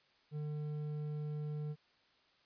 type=tone with hard clipping; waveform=sine; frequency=150 Hz; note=D3; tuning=37 cents sharp; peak=-39 dBFS; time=0.31-1.76 s; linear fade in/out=50 ms; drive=6 dB; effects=white hiss -70 dBFS RMS until 2.45 s + resampled to 11025 Hz